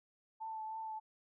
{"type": "tone with vibrato", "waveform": "sine", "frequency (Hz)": 880, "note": "A5", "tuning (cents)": 0, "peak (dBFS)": -40, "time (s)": [0.4, 1], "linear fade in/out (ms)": 20, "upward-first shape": "triangle", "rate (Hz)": 3.2, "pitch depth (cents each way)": 22, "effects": []}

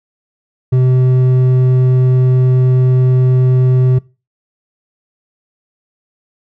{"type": "tone with hard clipping", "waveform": "sine", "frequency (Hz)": 127.9, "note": "C3", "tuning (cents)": -39, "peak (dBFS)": -9, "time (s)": [0.72, 3.99], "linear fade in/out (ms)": 10, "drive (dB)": 6, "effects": ["noise-tail reverb RT60 0.3 s tail -22 dB re dry"]}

